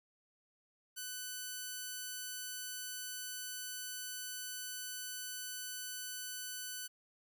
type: tone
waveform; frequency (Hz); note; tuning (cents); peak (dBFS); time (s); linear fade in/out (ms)
5% pulse; 1500; F#6; +23; -30; 0.96-6.88; 20
effects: none